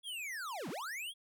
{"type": "linear two-way sweep", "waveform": "square", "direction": "down then up", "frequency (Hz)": [3404, 138.8, 3404], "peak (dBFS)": -40, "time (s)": [0.03, 1.14], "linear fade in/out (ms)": 50, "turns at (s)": 0.69, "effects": []}